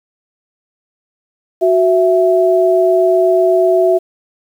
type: tone pair together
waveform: sine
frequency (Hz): 370 / 661.9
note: F#4 / E5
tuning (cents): 0 / +7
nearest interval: minor seventh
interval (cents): 1007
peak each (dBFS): -11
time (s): 1.61-3.99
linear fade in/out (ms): 20
effects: 7-bit